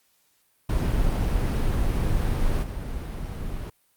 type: noise with level steps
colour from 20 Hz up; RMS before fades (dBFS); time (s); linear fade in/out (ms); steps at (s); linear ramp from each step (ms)
brown; -23 / -31; 0.69-3.7; 5; 2.62; 20
effects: white hiss -66 dBFS RMS until 3.96 s + Opus 48 kbps

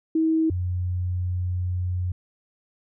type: tone pair in turn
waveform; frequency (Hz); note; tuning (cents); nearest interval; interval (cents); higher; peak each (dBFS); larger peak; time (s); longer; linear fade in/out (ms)
sine; 320.6 / 89.97; E4 / F#2; -48 / -48; octave + minor seventh; 2200; first; -18 / -23; first; 0.15-0.5 / 0.5-2.12; second; 5
effects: none

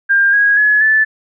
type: tone with pitch steps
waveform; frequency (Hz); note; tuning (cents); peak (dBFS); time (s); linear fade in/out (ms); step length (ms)
sine; 1600 / 1647.8 / 1697.1 / 1747.8; G6 / G#6 / G#6 / A6; +35 / -14 / +37 / -12; -8; 0.09-1.05; 20; 240
effects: none

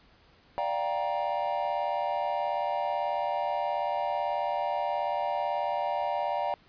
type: chord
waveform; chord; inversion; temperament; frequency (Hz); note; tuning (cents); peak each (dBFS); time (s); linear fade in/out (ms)
triangle; G minor seventh; second; just; 588 / 705.6 / 784 / 940.8; D5 / F5 / G5 / Bb5; +2 / +18 / 0 / +16; -31; 0.58-6.54; 0
effects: pink hiss -60 dBFS RMS until 6.68 s + resampled to 11025 Hz

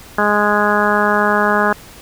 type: harmonic tone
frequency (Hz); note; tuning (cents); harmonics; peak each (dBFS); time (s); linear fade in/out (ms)
207.7; G#3; 0; 1 / 2 / 3 / 4 / 5 / 6 / 7 / 8; -20 / -20 / -20 / -20 / -20 / -20 / -20 / -20; 0.18-1.73; 5
effects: pink hiss -39 dBFS RMS until 2.01 s

